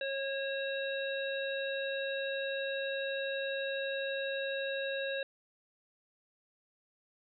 harmonic tone with a mistuned harmonic, 546 Hz, C#5, 26 cents flat, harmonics 1 / 3 / 5 / 7, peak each -35 / -39 / -43 / -43 dBFS, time 0.01-5.23 s, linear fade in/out 2 ms, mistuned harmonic 5, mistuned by -17 cents, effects none

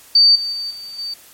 sine tone with level steps, 4600 Hz, D8, 37 cents flat, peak -7 / -20 / -22 / -30 / -23 dBFS, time 0.15-1.14 s, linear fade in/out 5 ms, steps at 0.35 / 0.52 / 0.7 / 0.98 s, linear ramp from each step 10 ms, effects white hiss -45 dBFS RMS until 1.33 s + MP3 64 kbps

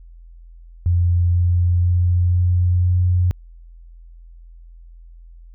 sine tone with pitch steps, 87.31 / 87.92 / 88.53 / 89.14 / 89.76 Hz, F2 / F2 / F2 / F2 / F2, 0 / +12 / +24 / +36 / +48 cents, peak -13 dBFS, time 0.86-3.31 s, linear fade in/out 0 ms, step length 490 ms, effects added 42 Hz sine -39 dBFS peak until 5.54 s

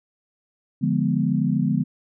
sine chord, D diminished seventh, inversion none, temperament equal, 146.83 / 174.61 / 207.7 / 246.9 Hz, D3 / F3 / Ab3 / Cb4, 0 / 0 / 0 / 0 cents, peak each -24 dBFS, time 0.81-1.84 s, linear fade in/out 20 ms, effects none

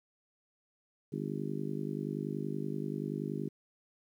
harmonic tone, 50.5 Hz, G#1, 48 cents flat, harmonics 3 / 4 / 5 / 6 / 7 / 8, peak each -39 / -40 / -41 / -42 / -42 / -43 dBFS, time 1.12-3.49 s, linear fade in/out 10 ms, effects 11-bit

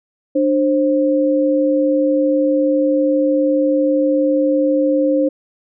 sine tone pair together, 297.1 / 529.4 Hz, D4 / C5, +20 / +20 cents, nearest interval minor seventh, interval 1000 cents, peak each -15 dBFS, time 0.35-5.29 s, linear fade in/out 10 ms, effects none

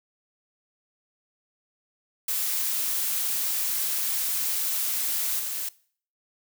blue noise with level steps, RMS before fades -27 / -31 dBFS, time 2.28-5.69 s, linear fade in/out 5 ms, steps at 5.38 s, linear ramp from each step 20 ms, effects noise-tail reverb RT60 0.5 s tail -21 dB re dry

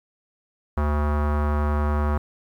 square tone with low-pass filter, 74.1 Hz, D2, 16 cents sharp, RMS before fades -22 dBFS, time 0.77-2.18 s, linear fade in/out 5 ms, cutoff 1200 Hz, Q 2.7, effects 9-bit

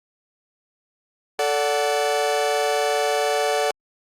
40% pulse chord, D major, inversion second, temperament equal with one note detuned, 440 / 579.2 / 740 Hz, A4 / D5 / F#5, 0 / -24 / 0 cents, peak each -23 dBFS, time 1.39-3.71 s, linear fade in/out 2 ms, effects low-pass 11000 Hz 12 dB/octave + Opus 48 kbps

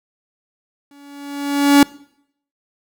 45% pulse tone with exponential growth, 283.9 Hz, C#4, 41 cents sharp, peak -5 dBFS, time 0.91-1.83 s, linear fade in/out 2 ms, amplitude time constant 200 ms, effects noise-tail reverb RT60 0.7 s tail -23 dB re dry

